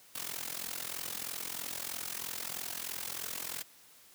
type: noise with amplitude modulation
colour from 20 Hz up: white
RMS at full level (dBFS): -36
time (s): 0.15-3.63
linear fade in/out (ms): 5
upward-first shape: sine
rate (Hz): 43.1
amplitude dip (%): 85
effects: white hiss -59 dBFS RMS until 4.14 s + high-pass 80 Hz 12 dB/octave